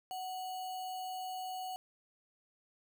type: tone with sample-and-hold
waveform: sine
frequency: 744 Hz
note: F#5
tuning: 9 cents sharp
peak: -38 dBFS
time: 0.11-1.76 s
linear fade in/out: 0 ms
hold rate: 3675 Hz
effects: none